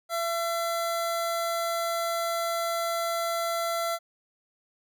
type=tone; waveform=25% pulse; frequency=675 Hz; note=E5; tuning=41 cents sharp; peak=-23 dBFS; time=0.09-3.99 s; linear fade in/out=50 ms; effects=none